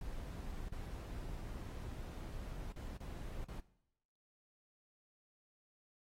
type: noise with dropouts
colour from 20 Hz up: brown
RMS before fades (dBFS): -45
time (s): 0.01-3.6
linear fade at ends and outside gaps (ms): 2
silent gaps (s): 0.686-0.722 / 2.723-2.76 / 2.97-3.003 / 3.444-3.484
effects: noise-tail reverb RT60 0.8 s tail -18 dB re dry + AAC 48 kbps